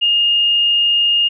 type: tone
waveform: sine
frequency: 2837 Hz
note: F7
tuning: 27 cents sharp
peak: -11 dBFS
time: 0.01-1.29 s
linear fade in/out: 20 ms
effects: none